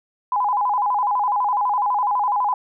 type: tone with vibrato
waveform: sine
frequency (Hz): 910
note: A#5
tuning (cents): -42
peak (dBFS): -17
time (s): 0.32-2.54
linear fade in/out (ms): 2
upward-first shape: square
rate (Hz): 12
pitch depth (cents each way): 170
effects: none